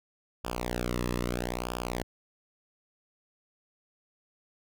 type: tone with flanger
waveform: sawtooth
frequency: 60.6 Hz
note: B1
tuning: 32 cents flat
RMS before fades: -33 dBFS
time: 0.44-2.03 s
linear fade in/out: 5 ms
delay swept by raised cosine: 0.49 to 1.34 ms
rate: 0.77 Hz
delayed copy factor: -0.85
effects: none